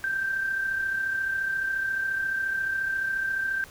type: tone with amplitude modulation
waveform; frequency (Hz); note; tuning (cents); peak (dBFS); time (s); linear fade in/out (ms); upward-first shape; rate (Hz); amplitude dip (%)
sine; 1568; G6; 0; -23; 0.04-3.64; 0; sine; 34.3; 45
effects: pink hiss -49 dBFS RMS until 3.7 s